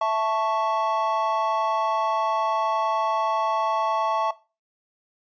triangle chord, A major, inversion second, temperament equal, 659.3 / 880 / 1108.7 Hz, E5 / A5 / C#6, 0 / 0 / 0 cents, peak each -23 dBFS, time 0.01-4.31 s, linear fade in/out 5 ms, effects noise-tail reverb RT60 0.3 s tail -18 dB re dry + resampled to 16000 Hz

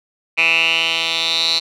10% pulse tone with band-pass filter sweep, 164.81 Hz, E3, in tune, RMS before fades -17 dBFS, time 0.37-1.6 s, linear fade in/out 20 ms, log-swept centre 2500 to 4100 Hz, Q 7.6, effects none

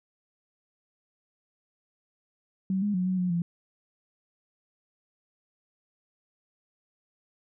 sine tone with pitch steps, 190.2 / 206 / 182.3 / 185.7 / 180.6 / 171.3 Hz, F#3 / G#3 / F#3 / F#3 / F#3 / F3, +48 / -14 / -25 / +7 / -42 / -33 cents, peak -24 dBFS, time 2.7-3.42 s, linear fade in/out 2 ms, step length 120 ms, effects none

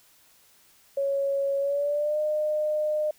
sine tone with pitch glide, 554.4 to 608.1 Hz, C#5 to D#5, 0 to -40 cents, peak -23 dBFS, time 0.97-3.11 s, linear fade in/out 5 ms, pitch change +160 cents, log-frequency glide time 1.59-2.19 s, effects white hiss -59 dBFS RMS until 3.18 s

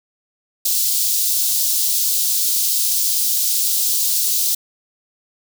white high-pass noise, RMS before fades -18 dBFS, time 0.65-4.55 s, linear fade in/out 5 ms, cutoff 4000 Hz, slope 24 dB/octave, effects none

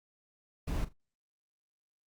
brown noise with echo, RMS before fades -33 dBFS, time 0.67-0.85 s, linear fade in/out 10 ms, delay 41 ms, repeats 2, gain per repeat -15 dB, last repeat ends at 0.932 s, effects Opus 48 kbps

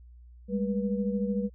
sine tone cluster, 198.8 / 212.1 / 485.6 Hz, G3 / G#3 / B4, +25 / +37 / -29 cents, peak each -28 / -33 / -33 dBFS, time 0.48-1.5 s, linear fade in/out 50 ms, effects added 60 Hz sine -48 dBFS peak until 1.54 s

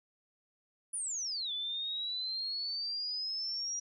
sine exponential two-way sweep, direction down then up, 10050 to 3455 to 5760 Hz, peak -34 dBFS, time 0.93-3.8 s, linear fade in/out 10 ms, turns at 1.52 s, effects none

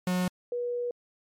45% pulse / sine tone pair in turn, 181.5 / 484.5 Hz, F#3 / B4, -33 / -33 cents, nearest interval octave + perfect fourth, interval 1700 cents, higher second, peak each -25 / -28 dBFS, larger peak first, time 0.07-0.28 / 0.52-0.91 s, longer second, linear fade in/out 2 ms, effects MP3 64 kbps

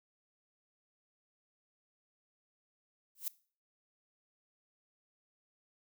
violet noise with exponential growth, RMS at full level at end -32 dBFS, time 3.15-3.28 s, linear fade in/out 2 ms, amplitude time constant 27 ms, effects noise-tail reverb RT60 0.4 s tail -20 dB re dry

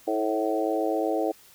harmonic tone with a mistuned harmonic, 108.2 Hz, A2, 29 cents flat, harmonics 3 / 4 / 5 / 6 / 7, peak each -28 / -29 / -30 / -31 / -31 dBFS, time 0.07-1.32 s, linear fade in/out 10 ms, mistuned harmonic 4, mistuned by +20 cents, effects white hiss -54 dBFS RMS until 1.54 s

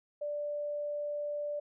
sine tone, 587.3 Hz, D5, in tune, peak -33 dBFS, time 0.21-1.6 s, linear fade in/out 10 ms, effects none

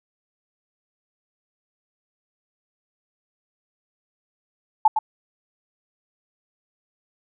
sine tone with echo, 867 Hz, A5, 26 cents flat, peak -10 dBFS, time 4.85-4.88 s, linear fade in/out 5 ms, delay 110 ms, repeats 1, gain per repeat -7 dB, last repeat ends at 4.99 s, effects none

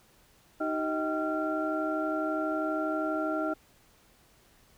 sine tone cluster, 311.2 / 383.5 / 632 / 776 / 1375 Hz, D#4 / G4 / D#5 / G5 / F6, 0 / -38 / +27 / -18 / -27 cents, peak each -31 / -39 / -32 / -39 / -34 dBFS, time 0.6-3.54 s, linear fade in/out 10 ms, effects tanh soft clip ceiling -17 dBFS + pink hiss -62 dBFS RMS until 4.77 s

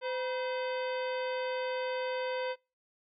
harmonic tone with a mistuned harmonic, 512 Hz, C5, 38 cents flat, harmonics 1 / 2 / 3 / 4 / 5 / 6 / 7 / 9, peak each -33 / -39 / -43 / -45 / -47 / -49 / -50 / -52 dBFS, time 0.01-2.56 s, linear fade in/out 50 ms, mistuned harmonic 2, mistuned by -100 cents, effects noise-tail reverb RT60 0.3 s tail -26 dB re dry

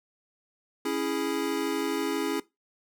square chord, C# minor, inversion none, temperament equal, 277.2 / 329.6 / 415.3 Hz, C#4 / E4 / G#4, 0 / 0 / 0 cents, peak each -32 dBFS, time 0.85-2.4 s, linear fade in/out 5 ms, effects noise-tail reverb RT60 0.2 s tail -19 dB re dry

